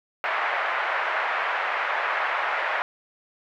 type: band-pass noise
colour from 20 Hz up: white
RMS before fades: -26 dBFS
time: 0.24-2.82 s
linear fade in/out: 0 ms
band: 610 to 2000 Hz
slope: 24 dB/octave
effects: none